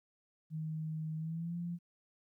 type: tone with pitch glide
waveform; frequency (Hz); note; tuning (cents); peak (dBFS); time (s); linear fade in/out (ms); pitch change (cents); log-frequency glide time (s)
sine; 157.2 to 172.42; D#3 to F3; +18 to -22; -36; 0.5-1.79; 50; +160; 1.17-1.56
effects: 13-bit